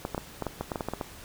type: clicks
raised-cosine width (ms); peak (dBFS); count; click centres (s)
1; -16; 12; 0.051 / 0.147 / 0.179 / 0.423 / 0.467 / 0.61 / 0.718 / 0.758 / 0.808 / 0.886 / 0.936 / 1.012
effects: pink hiss -47 dBFS RMS until 1.24 s